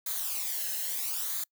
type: noise with flanger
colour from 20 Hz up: blue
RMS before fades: -33 dBFS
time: 0.06-1.44 s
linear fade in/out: 5 ms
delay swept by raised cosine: 0.36 to 0.87 ms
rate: 0.75 Hz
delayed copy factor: -0.65
effects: noise-tail reverb RT60 0.1 s tail -26 dB re dry